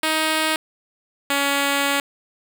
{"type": "tone pair in turn", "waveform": "5% pulse", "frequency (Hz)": [314.4, 280.9], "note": ["D#4", "C#4"], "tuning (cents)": [18, 23], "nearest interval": "major second", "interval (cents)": 195, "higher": "first", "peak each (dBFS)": -7, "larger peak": "neither", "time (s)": [[0.03, 0.56], [1.3, 2]], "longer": "second", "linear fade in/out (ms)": 2, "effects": []}